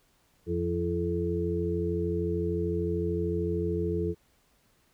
harmonic tone with a mistuned harmonic, 86.4 Hz, F2, 18 cents flat, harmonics 1 / 2 / 4 / 5, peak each -32 / -33 / -32 / -31 dBFS, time 0.46-4.15 s, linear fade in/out 50 ms, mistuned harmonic 4, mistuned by -35 cents, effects pink hiss -67 dBFS RMS until 4.93 s

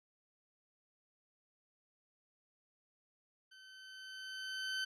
20% pulse tone with level ramp, 1532 Hz, G6, 40 cents flat, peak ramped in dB -52 to -30 dBFS, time 3.51-4.85 s, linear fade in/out 10 ms, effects low-pass 7000 Hz 12 dB/octave

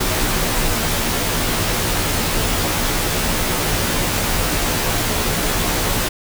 pink noise with comb filter, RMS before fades -19 dBFS, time 0-6.09 s, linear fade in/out 10 ms, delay 15 ms, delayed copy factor -0.8, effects none

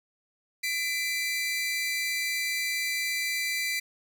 sawtooth tone pair together, 2012 / 2349 Hz, B6 / D7, +32 / 0 cents, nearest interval minor third, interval 268 cents, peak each -27 dBFS, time 0.63-3.8 s, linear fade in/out 10 ms, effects none

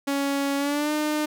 sawtooth tone with pitch glide, 279.1 to 302.6 Hz, C#4 to D#4, +12 to -48 cents, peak -19 dBFS, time 0.07-1.26 s, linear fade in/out 10 ms, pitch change +140 cents, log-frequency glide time 0.57-0.92 s, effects none

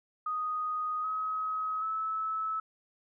sine tone with pitch steps, 1244.5 / 1272.9 / 1301.9 Hz, D#6 / D#6 / E6, 0 / +39 / -22 cents, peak -30 dBFS, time 0.26-2.6 s, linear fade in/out 5 ms, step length 780 ms, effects none

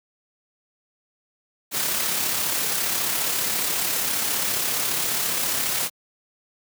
white noise with amplitude modulation, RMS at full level -23 dBFS, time 1.71-5.9 s, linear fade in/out 50 ms, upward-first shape sine, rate 34.7 Hz, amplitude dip 30%, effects high-pass 100 Hz 12 dB/octave

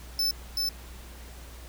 45% pulse tone with echo, 5274 Hz, E8, in tune, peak -24 dBFS, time 0.19-0.31 s, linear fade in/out 2 ms, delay 380 ms, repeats 1, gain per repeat -2 dB, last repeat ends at 0.69 s, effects added 60 Hz sine -43 dBFS peak until 1.68 s + pink hiss -49 dBFS RMS until 1.68 s

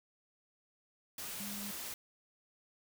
sine tone in noise, 203.6 Hz, G#3, 34 cents flat, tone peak -44 dBFS, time 1.4-1.71 s, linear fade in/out 2 ms, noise white, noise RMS -43 dBFS, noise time 1.18-1.94 s, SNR -4 dB, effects none

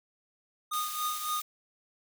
square tone with tremolo, 1230 Hz, D#6, 20 cents flat, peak -29 dBFS, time 0.71-1.41 s, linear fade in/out 10 ms, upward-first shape triangle, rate 3.6 Hz, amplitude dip 80%
white high-pass noise, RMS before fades -39 dBFS, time 0.73-1.42 s, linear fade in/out 5 ms, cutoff 2300 Hz, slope 12 dB/octave
effects none

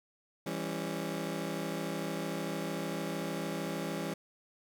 20% pulse chord, C# diminished, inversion first, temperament just, 166.31 / 199.57 / 277.2 Hz, E3 / G3 / C#4, +16 / +31 / 0 cents, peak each -33 / -34 / -35 dBFS, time 0.46-4.14 s, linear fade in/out 5 ms, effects none

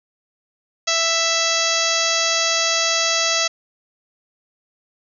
harmonic tone, 661 Hz, E5, 5 cents sharp, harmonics 1 / 2 / 3 / 4 / 5 / 6 / 7 / 8 / 9 / 10, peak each -26 / -26 / -26 / -26 / -26 / -26 / -26 / -26 / -26 / -26 dBFS, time 0.87-3.48 s, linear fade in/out 10 ms, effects none

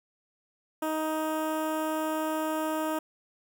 15% pulse tone with notch filter, 313.1 Hz, D#4, 11 cents sharp, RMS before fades -30 dBFS, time 0.82-2.99 s, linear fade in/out 5 ms, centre 4400 Hz, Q 0.58, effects none

